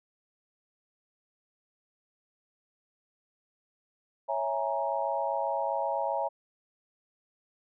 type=chord; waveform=sine; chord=A# half-diminished seventh; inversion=first; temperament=equal with one note detuned; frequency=554.4 / 659.3 / 830.6 / 938.3 Hz; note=C#5 / E5 / G#5 / A#5; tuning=0 / 0 / 0 / +11 cents; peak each=-33 dBFS; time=4.28-6.29 s; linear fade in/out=20 ms; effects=none